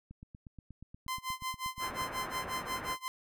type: click train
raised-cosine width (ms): 5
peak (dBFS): -36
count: 17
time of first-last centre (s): 0.11-2.019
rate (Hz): 8.38
type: tone with tremolo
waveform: sawtooth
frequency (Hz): 1034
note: C6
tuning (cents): -21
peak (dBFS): -29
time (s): 1.08-3.08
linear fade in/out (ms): 0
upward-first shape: sine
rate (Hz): 5.6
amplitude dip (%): 95
type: low-pass noise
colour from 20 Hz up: white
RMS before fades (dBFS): -42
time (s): 1.79-2.97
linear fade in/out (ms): 50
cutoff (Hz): 1700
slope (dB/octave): 24
effects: none